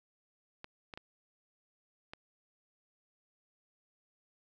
clicks, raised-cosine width 0.3 ms, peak -28 dBFS, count 4, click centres 0.644 / 0.938 / 0.975 / 2.135 s, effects none

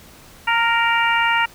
harmonic tone with a mistuned harmonic, 466.2 Hz, A#4, in tune, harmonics 2 / 3 / 4 / 5 / 6, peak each -19 / -21 / -22 / -23 / -24 dBFS, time 0.47-1.46 s, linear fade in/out 10 ms, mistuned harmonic 2, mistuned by -19 cents, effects pink hiss -45 dBFS RMS until 1.54 s

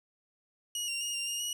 20% pulse tone with pitch steps, 2899 / 2769 / 2853 / 2784 / 2836 / 2908 Hz, F#7 / F7 / F7 / F7 / F7 / F#7, -36 / -15 / +36 / -6 / +26 / -31 cents, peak -27 dBFS, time 0.75-1.53 s, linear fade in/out 2 ms, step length 130 ms, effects none

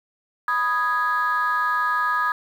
sine chord, G# minor, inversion first, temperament equal, 987.8 / 1244.5 / 1661.2 Hz, B5 / D#6 / G#6, 0 / 0 / 0 cents, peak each -25 / -21 / -23 dBFS, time 0.48-2.32 s, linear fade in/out 2 ms, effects tanh soft clip ceiling -13 dBFS + 8-bit

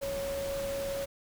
sine tone in noise, 554 Hz, C#5, 1 cent flat, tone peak -32 dBFS, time 0.01-1.06 s, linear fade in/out 20 ms, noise pink, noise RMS -41 dBFS, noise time 0.01-1.06 s, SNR +6 dB, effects none

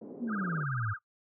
white band-pass noise, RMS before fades -45 dBFS, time 0.01-0.64 s, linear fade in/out 5 ms, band 190 to 440 Hz, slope 24 dB/octave
sine exponential sweep, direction down, 248.4 to 100.5 Hz, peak -31 dBFS, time 0.2-0.94 s, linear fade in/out 20 ms
sine tone with vibrato, 1396.9 Hz, F6, in tune, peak -35 dBFS, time 0.27-0.99 s, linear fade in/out 50 ms, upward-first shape sine, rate 18 Hz, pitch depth 250 cents each way
effects noise-tail reverb RT60 0.1 s tail -19 dB re dry

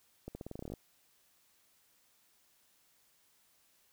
accelerating click train, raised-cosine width 2 ms, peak -29 dBFS, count 13, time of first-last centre 0.28-0.738 s, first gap 70 ms, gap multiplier 0.88, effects white hiss -70 dBFS RMS until 3.92 s

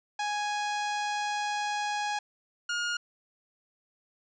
sawtooth tone pair in turn, 830.6 / 1425.2 Hz, G#5 / F6, 0 / +35 cents, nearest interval major sixth, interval 935 cents, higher second, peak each -25 dBFS, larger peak neither, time 0.19-2.19 / 2.69-2.97 s, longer first, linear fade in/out 5 ms, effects resampled to 16000 Hz + 11-bit

